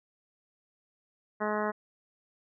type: harmonic tone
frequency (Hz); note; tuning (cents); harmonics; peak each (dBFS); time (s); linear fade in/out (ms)
211.4; G#3; +31; 1 / 2 / 3 / 4 / 5 / 6 / 7 / 8 / 9; -35 / -34 / -34 / -37 / -36 / -39 / -40 / -42 / -43; 1.4-1.72; 20
effects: none